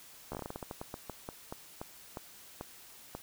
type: slowing click train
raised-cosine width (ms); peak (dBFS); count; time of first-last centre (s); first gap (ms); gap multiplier
1; -25; 20; 0.32-3.15; 13; 1.23
effects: white hiss -54 dBFS RMS until 3.22 s